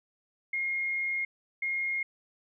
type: tone pair in turn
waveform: sine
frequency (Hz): 2141 / 2141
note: C7 / C7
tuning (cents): +39 / +39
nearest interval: unison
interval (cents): 0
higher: neither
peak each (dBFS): -28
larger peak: neither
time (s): 0.53-1.25 / 1.62-2.03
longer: first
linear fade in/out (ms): 5
effects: none